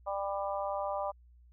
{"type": "harmonic tone", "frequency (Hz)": 198.2, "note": "G3", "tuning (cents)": 19, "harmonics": [3, 4, 5, 6], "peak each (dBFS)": [-35, -37, -39, -41], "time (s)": [0.06, 1.12], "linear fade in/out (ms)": 20, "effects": ["added 60 Hz sine -56 dBFS peak until 1.52 s"]}